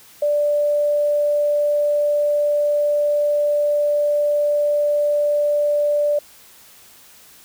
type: tone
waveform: sine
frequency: 587.3 Hz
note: D5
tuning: in tune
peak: -15 dBFS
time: 0.22-6.19 s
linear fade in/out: 5 ms
effects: white hiss -47 dBFS RMS until 7.44 s